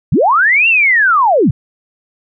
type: linear two-way sweep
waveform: sine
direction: up then down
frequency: 92.4 to 2785 to 92.4 Hz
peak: -7 dBFS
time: 0.12-1.51 s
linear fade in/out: 5 ms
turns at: 0.68 s
effects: none